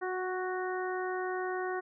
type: harmonic tone with a mistuned harmonic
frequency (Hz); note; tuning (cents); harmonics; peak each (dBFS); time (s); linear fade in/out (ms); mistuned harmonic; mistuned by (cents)
370.1; F#4; 0; 1 / 2 / 3 / 4 / 5; -34 / -38 / -41 / -41 / -43; 0.01-1.81; 20; 1; -15
effects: none